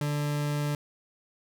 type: tone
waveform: 40% pulse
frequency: 146.83 Hz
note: D3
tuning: in tune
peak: -26 dBFS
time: 0.01-0.75 s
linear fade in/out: 2 ms
effects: none